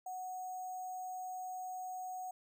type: tone with sample-and-hold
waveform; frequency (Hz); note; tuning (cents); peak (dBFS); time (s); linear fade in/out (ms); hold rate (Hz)
sine; 740; F#5; 0; -40; 0.06-2.31; 5; 7350
effects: none